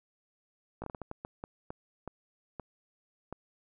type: slowing click train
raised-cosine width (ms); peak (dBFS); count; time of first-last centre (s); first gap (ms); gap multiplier
1; -25; 13; 0.82-3.326; 18; 1.4
effects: none